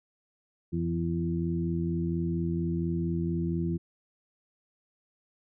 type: harmonic tone with a mistuned harmonic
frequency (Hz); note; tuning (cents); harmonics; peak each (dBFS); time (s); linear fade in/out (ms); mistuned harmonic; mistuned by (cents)
84.3; E2; +39; 1 / 2 / 3 / 4; -34 / -29 / -38 / -33; 0.72-3.78; 20; 1; +57
effects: none